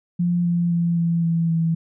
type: tone with pitch steps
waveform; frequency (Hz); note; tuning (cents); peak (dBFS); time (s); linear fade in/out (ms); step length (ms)
sine; 174.61 / 172.5 / 170.42 / 168.37 / 166.34 / 164.33; F3 / F3 / F3 / E3 / E3 / E3; 0 / -21 / -42 / +37 / +16 / -5; -17; 0.19-1.75; 10; 260
effects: none